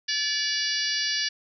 harmonic tone with a mistuned harmonic, 577 Hz, D5, 31 cents flat, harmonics 3 / 4 / 5 / 6 / 7 / 8 / 9 / 10, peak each -31 / -37 / -33 / -35 / -35 / -29 / -32 / -35 dBFS, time 0.08-1.29 s, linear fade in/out 10 ms, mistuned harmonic 9, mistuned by -37 cents, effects none

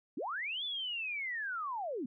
sine linear two-way sweep, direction up then down, 215.8 to 3525 to 217.7 Hz, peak -35 dBFS, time 0.17-2.06 s, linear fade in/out 5 ms, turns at 0.64 s, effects none

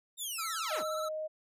10% pulse linear sweep, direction down, 3729 to 84.5 Hz, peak -28 dBFS, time 0.17-0.84 s, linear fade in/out 50 ms
square tone with vibrato, 1318.5 Hz, E6, in tune, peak -37 dBFS, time 0.38-1.09 s, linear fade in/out 10 ms, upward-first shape triangle, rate 17 Hz, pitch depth 58 cents each way
sine tone, 622.3 Hz, D#5, in tune, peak -34 dBFS, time 0.7-1.28 s, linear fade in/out 20 ms
effects resampled to 32000 Hz

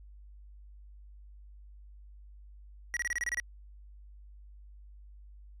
square tone bursts, 1918 Hz, A#6, 49 cents sharp, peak -30 dBFS, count 9, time 2.94-3.399 s, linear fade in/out 0 ms, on 27 ms, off 27 ms, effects added 50 Hz sine -49 dBFS peak until 5.6 s + low-pass 9000 Hz 12 dB/octave

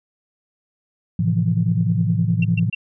sine chord, F major seventh, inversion first, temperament equal, 110 / 130.81 / 164.81 / 174.61 Hz, A2 / C3 / E3 / F3, 0 / 0 / 0 / 0 cents, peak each -20 / -26 / -20 / -21 dBFS, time 1.19-2.7 s, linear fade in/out 5 ms
sine tone bursts, 2732 Hz, F7, 39 cents flat, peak -23 dBFS, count 3, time 2.42-2.749 s, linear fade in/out 5 ms, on 23 ms, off 130 ms
effects tanh soft clip ceiling -5 dBFS

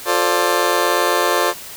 20% pulse chord, D minor seventh, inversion first, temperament just, 352.4 / 440.5 / 528.6 / 587.3 Hz, F4 / A4 / C5 / D5, +16 / +2 / +18 / 0 cents, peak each -16 dBFS, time 0.05-1.54 s, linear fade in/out 50 ms, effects white hiss -34 dBFS RMS until 1.76 s

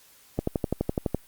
click train, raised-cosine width 2 ms, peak -11 dBFS, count 10, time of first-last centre 0.39-1.146 s, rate 11.9 Hz, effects white hiss -56 dBFS RMS until 1.27 s + Opus 48 kbps

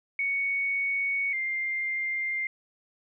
sine tone pair in turn, 2226 / 2102 Hz, C#7 / C7, +7 / +7 cents, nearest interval minor second, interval 100 cents, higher first, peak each -25 / -27 dBFS, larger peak first, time 0.19-1.33 / 1.33-2.47 s, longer neither, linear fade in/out 2 ms, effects none

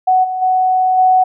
sine tone with level steps, 744 Hz, F#5, 9 cents sharp, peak -8 / -17 / -10 / -7 dBFS, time 0.07-1.24 s, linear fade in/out 10 ms, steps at 0.23 / 0.41 / 0.97 s, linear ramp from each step 20 ms, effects none

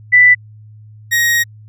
sine / 40% pulse tone pair in turn, 1983 / 1883.7 Hz, B6 / A#6, +7 / +18 cents, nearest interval minor second, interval 89 cents, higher first, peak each -4 / -10 dBFS, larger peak first, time 0.12-0.35 / 1.11-1.44 s, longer second, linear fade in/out 20 ms, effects added 107 Hz sine -36 dBFS peak until 1.68 s

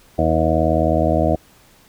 harmonic tone, 79.7 Hz, D#2, 42 cents sharp, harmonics 1 / 2 / 3 / 4 / 6 / 7 / 8 / 9, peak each -21 / -23 / -24 / -22 / -25 / -23 / -20 / -23 dBFS, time 0.18-1.36 s, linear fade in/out 10 ms, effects pink hiss -51 dBFS RMS until 1.88 s

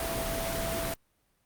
sine tone in noise, 665 Hz, E5, 15 cents sharp, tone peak -34 dBFS, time 0-0.94 s, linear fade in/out 2 ms, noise pink, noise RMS -33 dBFS, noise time 0-0.94 s, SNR -4 dB, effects pink hiss -72 dBFS RMS until 1.45 s + Opus 32 kbps

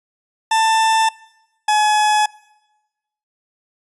40% pulse tone pair in turn, 889 / 847.5 Hz, A5 / G#5, +18 / +35 cents, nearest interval minor second, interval 83 cents, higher first, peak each -12 dBFS, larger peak neither, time 0.51-1.09 / 1.68-2.26 s, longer neither, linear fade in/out 5 ms, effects noise-tail reverb RT60 1.0 s tail -22 dB re dry + resampled to 24000 Hz

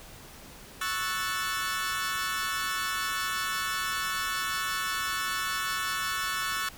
sawtooth chord, F# minor seventh, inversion second, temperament equal, 1108.7 / 1318.5 / 1480 / 1760 Hz, C#6 / E6 / F#6 / A6, 0 / 0 / 0 / 0 cents, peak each -31 dBFS, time 0.81-6.69 s, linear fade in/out 5 ms, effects pink hiss -48 dBFS RMS until 6.77 s

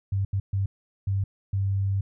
sine tone bursts at uneven times, 98 Hz, G2, in tune, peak -22 dBFS, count 5, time 0.12-0.25 / 0.33-0.4 / 0.53-0.66 / 1.07-1.24 / 1.53-2.01 s, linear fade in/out 5 ms, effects none

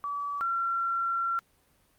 sine tone pair in turn, 1147 / 1364 Hz, D6 / F6, -41 / -41 cents, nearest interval minor third, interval 300 cents, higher second, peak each -30 / -26 dBFS, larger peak second, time 0.04-0.41 / 0.41-1.39 s, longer second, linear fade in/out 0 ms, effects pink hiss -66 dBFS RMS until 1.98 s + Opus 32 kbps

